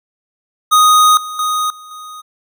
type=tone with level steps; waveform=square; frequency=1244.5 Hz; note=D#6; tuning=in tune; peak=-7 / -24 / -15 / -34 / -30 dBFS; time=0.71-2.22 s; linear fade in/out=20 ms; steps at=1.17 / 1.39 / 1.7 / 1.91 s; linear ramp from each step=2 ms; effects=none